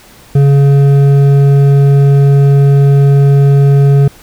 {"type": "tone with hard clipping", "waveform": "triangle", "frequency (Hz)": 140, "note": "C#3", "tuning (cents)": 18, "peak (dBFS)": -5, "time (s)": [0.35, 4.08], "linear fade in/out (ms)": 5, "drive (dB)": 11, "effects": ["pink hiss -39 dBFS RMS until 4.22 s"]}